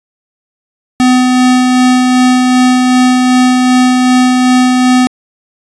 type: tone with tremolo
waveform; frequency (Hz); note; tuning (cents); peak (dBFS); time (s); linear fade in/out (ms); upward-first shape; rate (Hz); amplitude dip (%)
square; 252.5; B3; +39; -5; 1-5.07; 0; sine; 2.6; 25
effects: resampled to 22050 Hz